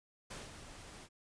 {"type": "noise with ADSR envelope", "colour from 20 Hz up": "pink", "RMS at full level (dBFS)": -45, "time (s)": [0.3, 1.09], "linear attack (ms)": 11, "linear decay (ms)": 190, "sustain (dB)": -7, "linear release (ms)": 53, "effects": ["resampled to 22050 Hz"]}